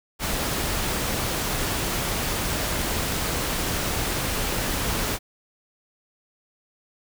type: noise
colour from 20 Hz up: pink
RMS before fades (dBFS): -26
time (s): 0.19-5.19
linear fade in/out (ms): 50
effects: none